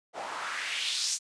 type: noise with band-pass filter sweep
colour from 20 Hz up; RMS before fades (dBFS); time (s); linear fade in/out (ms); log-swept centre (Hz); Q
white; -33; 0.13-1.19; 50; 620 to 6800; 2.5
effects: resampled to 22050 Hz